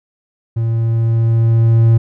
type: tone with level ramp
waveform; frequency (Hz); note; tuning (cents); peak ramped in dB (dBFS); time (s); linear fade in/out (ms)
triangle; 114.3; A#2; -34; -12 to -4; 0.56-1.98; 10
effects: none